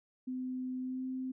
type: tone with pitch glide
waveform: sine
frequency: 255.6 to 259 Hz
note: C4 to C4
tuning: -40 to -17 cents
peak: -35 dBFS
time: 0.27-1.32 s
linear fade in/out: 10 ms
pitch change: +23 cents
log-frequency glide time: 0.8-1.05 s
effects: none